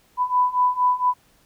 sine beating tone pair, 993 / 997.3 Hz, B5 / B5, +9 / +17 cents, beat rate 4.3 Hz, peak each -21 / -19 dBFS, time 0.17-1.14 s, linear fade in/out 50 ms, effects pink hiss -59 dBFS RMS until 1.45 s

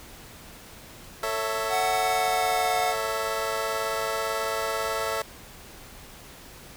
20% pulse chord, A major, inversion none, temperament equal with one note detuned, 445.6 / 554.4 / 659.3 Hz, A4 / C#5 / E5, +22 / 0 / 0 cents, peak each -26 / -27 / -25 dBFS, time 1.23-5.22 s, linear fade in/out 2 ms
square tone with pitch glide, 743 to 726.9 Hz, F#5 to F#5, +7 to -31 cents, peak -25 dBFS, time 1.69-2.95 s, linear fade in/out 50 ms, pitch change -38 cents, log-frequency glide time 1.95-2.8 s
effects pink hiss -46 dBFS RMS until 6.76 s

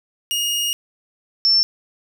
sawtooth / sine tone pair in turn, 2860 / 5399 Hz, F7 / E8, +41 / +41 cents, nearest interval major seventh, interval 1100 cents, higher second, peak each -16 / -12 dBFS, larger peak second, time 0.31-0.73 / 1.45-1.63 s, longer first, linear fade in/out 0 ms, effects none

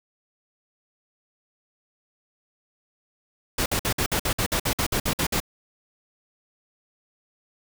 pink noise bursts, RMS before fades -24 dBFS, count 14, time 3.58-5.402 s, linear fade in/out 5 ms, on 80 ms, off 54 ms, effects none

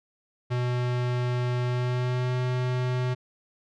square tone with pitch glide, 123.47 to 125.85 Hz, B2 to B2, 0 to +33 cents, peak -25 dBFS, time 0.5-3.15 s, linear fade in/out 20 ms, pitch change +33 cents, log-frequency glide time 1.65-2.35 s, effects low-pass 4000 Hz 12 dB/octave

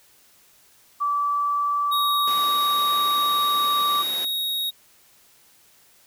sine tone with pitch glide, 1157 to 1164.4 Hz, D6 to D6, -26 to -15 cents, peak -20 dBFS, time 1-4.03 s, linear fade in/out 20 ms, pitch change +11 cents, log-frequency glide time 1.41-2.99 s
square tone, 3766 Hz, A#7, 17 cents sharp, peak -24 dBFS, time 1.91-4.71 s, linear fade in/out 20 ms
pink band-pass noise, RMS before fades -38 dBFS, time 2.27-4.25 s, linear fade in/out 5 ms, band 330 to 8000 Hz, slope 12 dB/octave
effects white hiss -56 dBFS RMS until 6.06 s

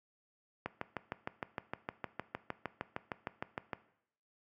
click train, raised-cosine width 0.5 ms, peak -21 dBFS, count 21, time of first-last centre 0.66-3.732 s, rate 6.51 Hz, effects noise-tail reverb RT60 0.7 s tail -17 dB re dry + high-pass 100 Hz 12 dB/octave

